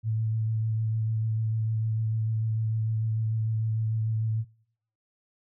sine tone with vibrato, 110.7 Hz, A2, 11 cents sharp, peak -24 dBFS, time 0.03-4.45 s, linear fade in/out 50 ms, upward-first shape sine, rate 6.7 Hz, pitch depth 16 cents each way, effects noise-tail reverb RT60 0.8 s tail -26 dB re dry

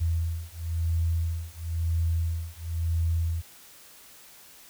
sine beating tone pair, 82.41 / 83.39 Hz, E2 / E2, 0 / +21 cents, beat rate 0.98 Hz, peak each -28 dBFS, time 0-3.42 s, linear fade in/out 20 ms, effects white hiss -51 dBFS RMS until 4.69 s

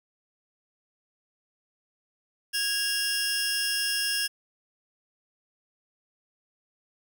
sawtooth tone cluster, 1648 / 2788 / 5200 Hz, G#6 / F7 / E8, -14 / -4 / -24 cents, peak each -27 dBFS, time 2.53-4.28 s, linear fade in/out 20 ms, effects none

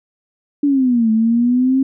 sine exponential two-way sweep, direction down then up, 292.5 to 218.2 to 269.7 Hz, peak -11 dBFS, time 0.63-1.83 s, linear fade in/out 5 ms, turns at 1.11 s, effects none

